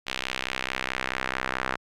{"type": "tone with band-pass filter sweep", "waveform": "sawtooth", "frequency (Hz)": 64.6, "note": "C2", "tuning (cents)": -21, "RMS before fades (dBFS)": -31, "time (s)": [0.06, 1.77], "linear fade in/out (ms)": 20, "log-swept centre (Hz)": [3000, 1500], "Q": 1.5, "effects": []}